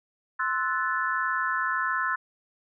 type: chord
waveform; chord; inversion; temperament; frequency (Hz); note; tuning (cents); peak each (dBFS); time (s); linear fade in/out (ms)
sine; F# half-diminished seventh; second; equal with one note detuned; 1046.5 / 1318.5 / 1480 / 1742.8; C6 / E6 / F#6 / A6; 0 / 0 / 0 / -17; -30; 0.39-2.16; 10
effects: none